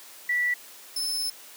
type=tone pair in turn; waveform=sine / sawtooth; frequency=1957 / 5253 Hz; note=B6 / E8; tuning=-16 / -7 cents; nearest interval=octave + perfect fourth; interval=1709 cents; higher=second; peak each=-22 / -24 dBFS; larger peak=first; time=0.29-0.54 / 0.96-1.3 s; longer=second; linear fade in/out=5 ms; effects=white hiss -47 dBFS RMS until 1.56 s + high-pass 300 Hz 12 dB/octave